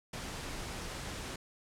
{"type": "noise", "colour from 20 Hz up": "pink", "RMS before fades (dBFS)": -41, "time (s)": [0.13, 1.36], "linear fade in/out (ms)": 5, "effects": ["low-pass 9000 Hz 12 dB/octave"]}